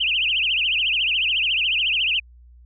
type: tone with vibrato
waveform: sine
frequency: 2794 Hz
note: F7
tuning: in tune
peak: -18 dBFS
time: 0-2.2 s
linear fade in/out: 10 ms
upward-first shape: triangle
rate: 14 Hz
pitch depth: 250 cents each way
effects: added 60 Hz sine -45 dBFS peak until 2.65 s